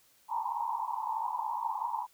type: band-pass noise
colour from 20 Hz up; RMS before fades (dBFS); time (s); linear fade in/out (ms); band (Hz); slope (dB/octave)
white; -34; 0.28-2.07; 50; 850 to 1000; 96
effects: white hiss -65 dBFS RMS until 2.13 s